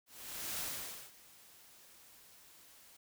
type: noise with ADSR envelope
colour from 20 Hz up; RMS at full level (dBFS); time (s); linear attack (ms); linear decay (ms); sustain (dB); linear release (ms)
white; -39; 0.06-2.97; 530; 520; -21; 8
effects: none